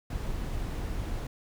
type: noise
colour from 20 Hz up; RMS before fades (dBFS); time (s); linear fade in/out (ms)
brown; -33; 0.1-1.27; 5
effects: none